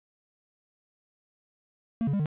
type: tone with pitch steps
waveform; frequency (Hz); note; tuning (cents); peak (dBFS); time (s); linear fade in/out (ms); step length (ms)
triangle; 228.3 / 141 / 200.8 / 151.2; A#3 / C#3 / G3 / D#3; -36 / +30 / +42 / -49; -22; 2.01-2.258; 0; 62
effects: resampled to 8000 Hz + 10-bit